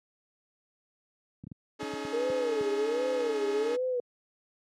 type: clicks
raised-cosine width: 5 ms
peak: -26 dBFS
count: 8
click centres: 1.439 / 1.47 / 1.517 / 1.829 / 1.937 / 2.05 / 2.301 / 2.61 s
type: chord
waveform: sawtooth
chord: C# suspended second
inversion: none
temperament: equal with one note detuned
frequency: 277.2 / 311.1 / 425.5 Hz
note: C#4 / D#4 / G#4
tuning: 0 / 0 / +42 cents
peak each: -35 / -36 / -33 dBFS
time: 1.79-3.77 s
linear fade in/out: 20 ms
type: tone with vibrato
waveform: sine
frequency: 456.3 Hz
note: A#4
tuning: 37 cents flat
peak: -27 dBFS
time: 2.13-4 s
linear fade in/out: 2 ms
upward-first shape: sine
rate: 1.3 Hz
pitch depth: 200 cents each way
effects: high-pass 150 Hz 12 dB/octave + low-pass 7000 Hz 12 dB/octave